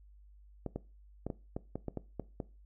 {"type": "clicks", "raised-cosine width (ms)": 2, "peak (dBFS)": -23, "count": 10, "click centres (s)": [0.663, 0.76, 1.266, 1.302, 1.565, 1.756, 1.883, 1.973, 2.197, 2.402], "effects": ["noise-tail reverb RT60 0.3 s tail -19 dB re dry", "added 50 Hz sine -55 dBFS peak until 2.65 s"]}